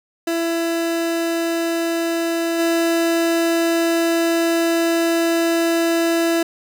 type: tone with level steps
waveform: 30% pulse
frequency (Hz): 333.9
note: E4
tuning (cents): +22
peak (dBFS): -16 / -13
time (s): 0.27-6.43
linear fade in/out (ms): 5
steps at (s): 2.58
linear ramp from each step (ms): 20
effects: none